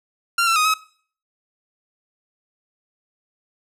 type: tone with pitch steps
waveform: sawtooth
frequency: 1382 / 1343 / 1247 / 1278 Hz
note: F6 / E6 / D#6 / D#6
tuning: -19 / +32 / +3 / +46 cents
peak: -12 dBFS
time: 0.38-0.74 s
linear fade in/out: 5 ms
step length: 90 ms
effects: noise-tail reverb RT60 0.5 s tail -21 dB re dry + low-pass 12000 Hz 12 dB/octave